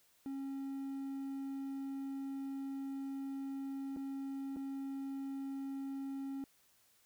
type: tone with dropouts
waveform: triangle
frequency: 272.5 Hz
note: C#4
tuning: 29 cents flat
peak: -37 dBFS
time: 0.26-6.44 s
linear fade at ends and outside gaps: 1 ms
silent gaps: 3.963-3.969 / 4.562-4.568 s
effects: white hiss -70 dBFS RMS until 7.05 s